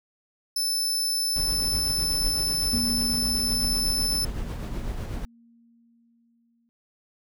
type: tone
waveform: sawtooth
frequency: 5274 Hz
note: E8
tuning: in tune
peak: -21 dBFS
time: 0.56-4.25 s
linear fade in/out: 5 ms
type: noise with tremolo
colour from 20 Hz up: brown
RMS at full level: -29 dBFS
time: 1.36-5.25 s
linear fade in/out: 0 ms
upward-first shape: triangle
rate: 8 Hz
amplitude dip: 45%
type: tone with exponential decay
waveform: sine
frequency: 233.1 Hz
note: A#3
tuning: in tune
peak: -26 dBFS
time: 2.73-6.69 s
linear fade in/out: 0 ms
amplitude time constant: 860 ms
effects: none